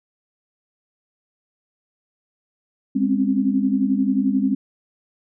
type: tone cluster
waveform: sine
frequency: 203.7 / 259.4 / 270.7 Hz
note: G#3 / C4 / C#4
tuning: -33 / -15 / -41 cents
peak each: -21 dBFS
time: 2.95-4.55 s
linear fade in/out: 10 ms
effects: none